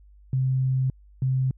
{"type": "tone pair in turn", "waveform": "sine", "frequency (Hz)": [130.81, 130.81], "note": ["C3", "C3"], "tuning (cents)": [0, 0], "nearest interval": "unison", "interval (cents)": 0, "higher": "neither", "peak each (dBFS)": -20, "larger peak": "neither", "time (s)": [[0.33, 0.9], [1.22, 1.51]], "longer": "first", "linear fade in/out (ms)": 2, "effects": ["added 50 Hz sine -49 dBFS peak until 1.57 s"]}